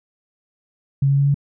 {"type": "tone with pitch steps", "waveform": "sine", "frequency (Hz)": [138, 139.2, 140.41, 141.63], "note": ["C#3", "C#3", "C#3", "C#3"], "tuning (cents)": [-7, 8, 23, 38], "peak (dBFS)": -13, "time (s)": [1.02, 1.344], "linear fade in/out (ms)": 5, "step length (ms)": 81, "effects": []}